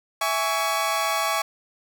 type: chord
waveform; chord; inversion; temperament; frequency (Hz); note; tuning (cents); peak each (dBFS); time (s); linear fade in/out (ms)
sawtooth; C# minor; first; equal with one note detuned; 659.3 / 830.6 / 1125.5; E5 / G#5 / C#6; 0 / 0 / +26; -24 / -24 / -21; 0.21-1.42; 5
effects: none